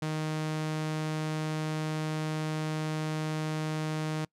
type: tone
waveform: sawtooth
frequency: 155.56 Hz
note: D#3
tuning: in tune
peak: -26 dBFS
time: 0.02-4.25 s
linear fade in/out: 5 ms
effects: noise-tail reverb RT60 0.1 s tail -25 dB re dry + low-pass 9000 Hz 12 dB/octave